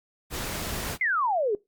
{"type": "noise", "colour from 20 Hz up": "pink", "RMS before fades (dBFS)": -32, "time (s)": [0.3, 0.98], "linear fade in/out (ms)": 50}
{"type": "exponential sweep", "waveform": "sine", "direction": "down", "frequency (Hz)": [2155, 388.8], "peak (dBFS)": -22, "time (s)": [1.01, 1.55], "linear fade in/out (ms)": 2}
{"effects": ["noise-tail reverb RT60 0.2 s tail -21 dB re dry", "Opus 48 kbps"]}